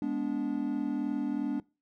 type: chord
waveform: triangle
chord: G# diminished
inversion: none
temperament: equal with one note detuned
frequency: 207.7 / 246.9 / 289.8 Hz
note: G#3 / B3 / D4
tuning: 0 / 0 / -23 cents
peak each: -34 / -32 / -29 dBFS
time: 0.02-1.6 s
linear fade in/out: 2 ms
effects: noise-tail reverb RT60 0.3 s tail -22 dB re dry